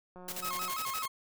click train, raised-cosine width 1 ms, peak -36 dBFS, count 100, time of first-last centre 0.16-0.707 s, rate 181 Hz
white noise with tremolo, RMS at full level -38 dBFS, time 0.28-1.06 s, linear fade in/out 5 ms, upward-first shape square, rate 12 Hz, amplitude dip 70%
40% pulse tone with vibrato, 1172 Hz, D6, 4 cents flat, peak -34 dBFS, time 0.42-1.08 s, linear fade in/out 10 ms, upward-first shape square, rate 5.8 Hz, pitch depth 150 cents each way
effects none

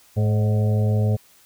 harmonic tone with a mistuned harmonic, 106.6 Hz, G#2, 46 cents sharp, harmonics 1 / 2 / 4 / 5 / 6 / 7, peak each -17 / -27 / -31 / -32 / -35 / -39 dBFS, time 0.16-1.17 s, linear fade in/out 20 ms, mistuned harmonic 6, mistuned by -41 cents, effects white hiss -54 dBFS RMS until 1.45 s

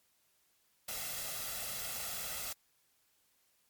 white noise with comb filter, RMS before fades -40 dBFS, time 0.88-2.53 s, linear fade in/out 5 ms, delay 1.5 ms, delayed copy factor +0.6, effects white hiss -73 dBFS RMS until 3.69 s + MP3 96 kbps

